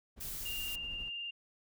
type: noise with tremolo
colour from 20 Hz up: brown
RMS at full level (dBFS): -48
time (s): 0.16-1.1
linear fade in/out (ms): 20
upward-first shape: sine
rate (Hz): 12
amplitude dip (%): 40
type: noise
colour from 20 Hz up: blue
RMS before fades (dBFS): -42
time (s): 0.2-0.76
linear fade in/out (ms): 10
type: tone with vibrato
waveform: sine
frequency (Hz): 2800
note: F7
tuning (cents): +4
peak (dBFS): -38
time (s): 0.45-1.31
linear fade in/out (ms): 10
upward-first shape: triangle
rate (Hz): 20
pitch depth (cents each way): 27
effects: none